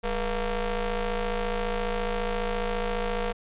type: ring-modulated tone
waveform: sawtooth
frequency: 226.7 Hz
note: A#3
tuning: 48 cents flat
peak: -19 dBFS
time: 0.03-3.33 s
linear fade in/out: 20 ms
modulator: 254 Hz
effects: resampled to 8000 Hz